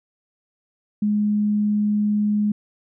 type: tone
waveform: sine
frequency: 208.9 Hz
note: G#3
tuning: 10 cents sharp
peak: -17 dBFS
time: 1.02-2.52 s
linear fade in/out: 5 ms
effects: none